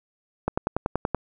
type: click train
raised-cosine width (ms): 1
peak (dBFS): -9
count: 8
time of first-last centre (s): 0.48-1.147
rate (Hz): 10.5
effects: none